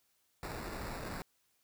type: noise with sample-and-hold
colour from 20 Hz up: pink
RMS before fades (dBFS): -42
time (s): 0.43-1.22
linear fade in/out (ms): 0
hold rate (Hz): 3150
effects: white hiss -75 dBFS RMS until 1.63 s